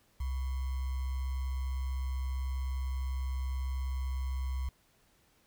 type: tone with sample-and-hold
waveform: sine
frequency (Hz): 65.41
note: C2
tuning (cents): 0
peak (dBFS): -31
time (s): 0.2-4.69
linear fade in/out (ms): 5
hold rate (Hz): 1050
effects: pink hiss -68 dBFS RMS until 5.46 s